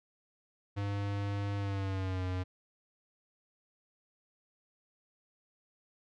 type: tone with pitch glide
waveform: square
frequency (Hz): 100.8 to 91.9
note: G2 to F#2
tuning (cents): +49 to -11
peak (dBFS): -33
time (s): 0.76-2.44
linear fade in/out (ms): 20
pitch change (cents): -160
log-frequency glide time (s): 1.57-2.24
effects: low-pass 4000 Hz 12 dB/octave